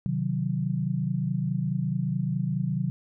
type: chord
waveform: sine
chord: C diminished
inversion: none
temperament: equal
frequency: 130.81 / 155.56 / 185 Hz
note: C3 / Eb3 / Gb3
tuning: 0 / 0 / 0 cents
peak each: -29 dBFS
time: 0.06-2.9 s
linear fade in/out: 0 ms
effects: none